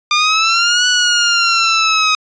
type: linear two-way sweep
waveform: 15% pulse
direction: up then down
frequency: 1197 to 1480 to 1257 Hz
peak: -4 dBFS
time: 0.11-2.15 s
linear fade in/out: 2 ms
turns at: 0.87 s
effects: resampled to 16000 Hz